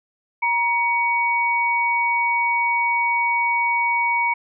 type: tone pair together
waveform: sine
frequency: 946 / 2250 Hz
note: A#5 / C#7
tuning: +25 / +25 cents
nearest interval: octave + minor third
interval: 1500 cents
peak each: -20 dBFS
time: 0.42-4.34 s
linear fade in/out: 10 ms
effects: none